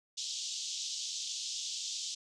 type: band-pass noise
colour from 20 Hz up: white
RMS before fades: -39 dBFS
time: 0.17-2.15 s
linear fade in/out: 10 ms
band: 3100 to 7100 Hz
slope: 48 dB/octave
effects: none